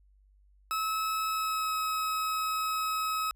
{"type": "tone with pitch glide", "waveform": "40% pulse", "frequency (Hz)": [1294, 1279.9], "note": ["E6", "D#6"], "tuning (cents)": [-32, 49], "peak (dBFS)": -28, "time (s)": [0.71, 3.31], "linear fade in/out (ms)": 0, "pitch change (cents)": -19, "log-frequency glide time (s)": [1.27, 1.76], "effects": ["added 49 Hz sine -59 dBFS peak until 3.35 s"]}